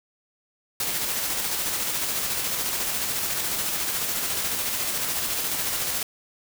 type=noise with tremolo; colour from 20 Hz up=white; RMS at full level=-26 dBFS; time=0.8-6.03 s; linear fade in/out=2 ms; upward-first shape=square; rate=14 Hz; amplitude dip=25%; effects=none